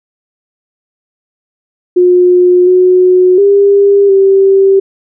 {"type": "tone with pitch steps", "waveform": "sine", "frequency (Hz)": [359.2, 365.9, 400.6, 388.9], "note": ["F4", "F#4", "G4", "G4"], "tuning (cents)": [49, -19, 38, -14], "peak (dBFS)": -3, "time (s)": [1.96, 4.8], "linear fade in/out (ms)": 10, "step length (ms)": 710, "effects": []}